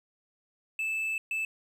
triangle tone bursts at uneven times, 2629 Hz, E7, 5 cents flat, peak -27 dBFS, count 2, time 0.79-1.18 / 1.31-1.45 s, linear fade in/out 2 ms, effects 11-bit

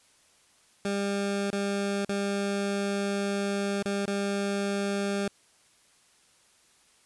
20% pulse tone with dropouts, 200 Hz, G3, 35 cents sharp, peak -22 dBFS, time 0.85-5.28 s, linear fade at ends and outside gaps 2 ms, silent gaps 1.504-1.529 / 2.049-2.091 / 3.826-3.856 / 4.056-4.077 s, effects white hiss -62 dBFS RMS until 7.05 s + resampled to 24000 Hz

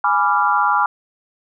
sine chord, G# diminished seventh, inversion none, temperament equal with one note detuned, 830.6 / 987.8 / 1174.7 / 1384.1 Hz, G#5 / B5 / D6 / F6, 0 / 0 / 0 / -16 cents, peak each -19 dBFS, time 0.04-0.86 s, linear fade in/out 2 ms, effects none

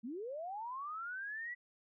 sine linear sweep, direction up, 207.7 to 1975.5 Hz, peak -40 dBFS, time 0.03-1.55 s, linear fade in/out 20 ms, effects none

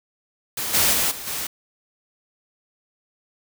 white noise with level steps, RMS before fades -27 / -18 / -21 / -34 / -28 dBFS, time 0.57-1.47 s, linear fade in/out 5 ms, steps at 0.73 / 0.92 / 1.1 / 1.26 s, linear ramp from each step 20 ms, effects none

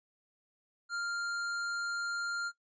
square tone, 1396.9 Hz, F6, in tune, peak -34 dBFS, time 0.89-2.52 s, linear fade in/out 50 ms, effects noise-tail reverb RT60 0.1 s tail -17 dB re dry + resampled to 16000 Hz

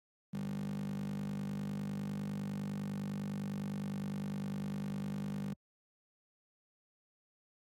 15% pulse tone with high-pass filter, 49.89 Hz, G1, 31 cents sharp, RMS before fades -39 dBFS, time 0.33-5.54 s, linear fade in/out 10 ms, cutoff 180 Hz, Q 8.4, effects AAC 64 kbps

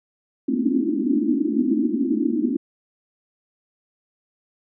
white band-pass noise, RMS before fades -21 dBFS, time 0.48-2.57 s, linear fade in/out 10 ms, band 220 to 340 Hz, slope 96 dB/octave, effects none

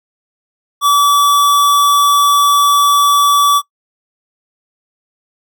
square tone, 1150 Hz, D6, 37 cents flat, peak -8 dBFS, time 0.81-3.62 s, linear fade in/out 50 ms, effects noise-tail reverb RT60 0.1 s tail -23 dB re dry

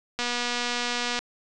click train, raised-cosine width 0.2 ms, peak -11 dBFS, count 243, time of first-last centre 0.19-1.19 s, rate 242 Hz, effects resampled to 22050 Hz

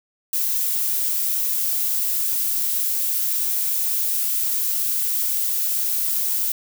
violet noise, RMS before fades -22 dBFS, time 0.33-6.52 s, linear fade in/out 2 ms, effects none

